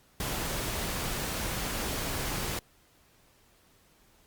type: noise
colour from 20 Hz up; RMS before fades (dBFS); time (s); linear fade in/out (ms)
pink; -33; 0.2-2.59; 2
effects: pink hiss -63 dBFS RMS until 4.26 s + Opus 48 kbps